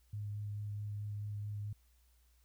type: tone with vibrato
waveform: sine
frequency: 103.83 Hz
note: G#2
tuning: in tune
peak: -38 dBFS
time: 0.13-1.73 s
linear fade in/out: 5 ms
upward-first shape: sine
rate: 4.6 Hz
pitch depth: 11 cents each way
effects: added 60 Hz sine -66 dBFS peak until 2.44 s + white hiss -75 dBFS RMS until 2.44 s